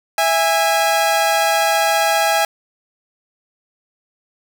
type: tone pair together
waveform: sawtooth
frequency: 659.3 / 820.4 Hz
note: E5 / G#5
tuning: 0 / -21 cents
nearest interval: major third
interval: 379 cents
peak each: -14 / -12 dBFS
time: 0.18-2.45 s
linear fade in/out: 2 ms
effects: 8-bit